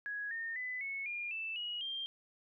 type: tone with pitch steps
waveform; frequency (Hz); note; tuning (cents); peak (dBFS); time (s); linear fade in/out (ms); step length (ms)
sine; 1667 / 1828.4 / 2005 / 2200 / 2413 / 2646 / 2902 / 3183; G#6 / A#6 / B6 / C#7 / D7 / E7 / F#7 / G7; +6 / -34 / +26 / -14 / +46 / +6 / -34 / +26; -37; 0.06-2.06; 0; 250
effects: none